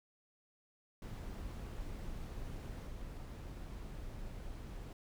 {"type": "noise with level steps", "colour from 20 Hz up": "brown", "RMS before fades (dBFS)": [-44, -46], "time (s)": [1.02, 4.93], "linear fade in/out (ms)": 2, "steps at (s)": 2.87, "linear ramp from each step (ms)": 2, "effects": []}